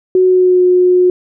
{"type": "tone with pitch glide", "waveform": "sine", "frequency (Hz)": [370, 362.2], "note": ["F#4", "F#4"], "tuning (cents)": [0, -37], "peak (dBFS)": -6, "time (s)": [0.15, 1.1], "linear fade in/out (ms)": 2, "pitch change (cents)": -37, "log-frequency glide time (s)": [0.25, 0.63], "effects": []}